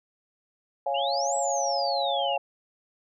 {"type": "chord", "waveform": "sine", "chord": "Db major", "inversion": "none", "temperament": "equal", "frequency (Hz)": [554.4, 698.5, 830.6], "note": ["Db5", "F5", "Ab5"], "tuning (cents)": [0, 0, 0], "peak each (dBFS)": -29, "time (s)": [0.86, 2.38], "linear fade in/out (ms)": 5}
{"type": "exponential two-way sweep", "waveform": "sine", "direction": "up then down", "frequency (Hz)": [2697, 7902, 2697], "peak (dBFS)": -30, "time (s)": [0.94, 2.37], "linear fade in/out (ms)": 10, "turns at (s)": 1.36}
{"effects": []}